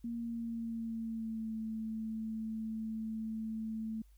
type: tone with pitch glide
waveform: sine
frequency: 234 to 220.9 Hz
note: A#3 to A3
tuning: +7 to +7 cents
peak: -36 dBFS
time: 0.04-4.02 s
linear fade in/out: 5 ms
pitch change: -100 cents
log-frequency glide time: 0.14-1.55 s
effects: added 50 Hz sine -58 dBFS peak until 4.17 s + white hiss -75 dBFS RMS until 4.17 s